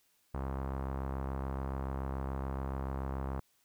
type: tone with low-pass filter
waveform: sawtooth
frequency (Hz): 67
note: C2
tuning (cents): +42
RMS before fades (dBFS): -37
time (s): 0.34-3.4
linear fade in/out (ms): 5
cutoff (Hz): 1100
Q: 1.8
effects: white hiss -72 dBFS RMS until 3.64 s